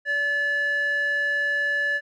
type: tone with band-pass filter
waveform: square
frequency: 576 Hz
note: D5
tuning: 34 cents flat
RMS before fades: -24 dBFS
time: 0.05-2.01 s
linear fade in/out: 50 ms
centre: 1600 Hz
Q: 8
effects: none

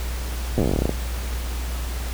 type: slowing click train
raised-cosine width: 2 ms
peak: -8 dBFS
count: 17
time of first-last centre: 0.58-0.894 s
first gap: 8 ms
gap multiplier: 1.11
effects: added 60 Hz sine -25 dBFS peak until 2.13 s + pink hiss -35 dBFS RMS until 2.13 s

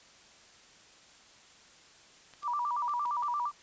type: clicks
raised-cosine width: 0.2 ms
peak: -34 dBFS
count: 5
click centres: 2.337 / 2.431 / 2.894 / 3.058 / 3.234 s
type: tone with vibrato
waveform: sine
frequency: 1066 Hz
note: C6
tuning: 32 cents sharp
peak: -29 dBFS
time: 2.42-3.52 s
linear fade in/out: 50 ms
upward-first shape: square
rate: 8.7 Hz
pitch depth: 170 cents each way
effects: white hiss -57 dBFS RMS until 3.62 s + resampled to 16000 Hz

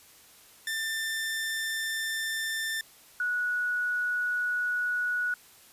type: tone pair in turn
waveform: sawtooth / sine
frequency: 1785 / 1465.5 Hz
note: A6 / F#6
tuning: +24 / -17 cents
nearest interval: minor third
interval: 341 cents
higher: first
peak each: -26 dBFS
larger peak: neither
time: 0.67-2.81 / 3.2-5.34 s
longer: neither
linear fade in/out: 2 ms
effects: white hiss -55 dBFS RMS until 5.72 s + resampled to 32000 Hz

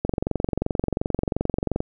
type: click train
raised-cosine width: 2 ms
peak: -9 dBFS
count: 41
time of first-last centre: 0.05-1.804 s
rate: 22.8 Hz
effects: none

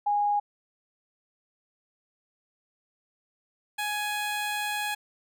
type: tone pair in turn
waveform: sine / 15% pulse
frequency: 823 / 835 Hz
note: G#5 / G#5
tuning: -16 / +9 cents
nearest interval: unison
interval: 25 cents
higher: second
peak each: -22 dBFS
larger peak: neither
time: 0.06-0.4 / 3.78-4.95 s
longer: second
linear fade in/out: 10 ms
effects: none

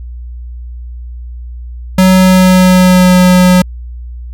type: tone with pitch glide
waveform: square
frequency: 186.3 to 181.94 Hz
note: F#3 to F#3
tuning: +12 to -29 cents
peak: -4 dBFS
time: 1.98-3.62 s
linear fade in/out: 5 ms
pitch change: -41 cents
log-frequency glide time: 2.12-3.18 s
effects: added 60 Hz sine -22 dBFS peak until 4.33 s

